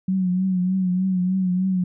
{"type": "tone with vibrato", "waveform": "sine", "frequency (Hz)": 185, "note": "F#3", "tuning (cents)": 0, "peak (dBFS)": -18, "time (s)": [0.08, 1.84], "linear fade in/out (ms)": 5, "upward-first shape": "triangle", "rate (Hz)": 3.3, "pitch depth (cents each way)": 60, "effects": []}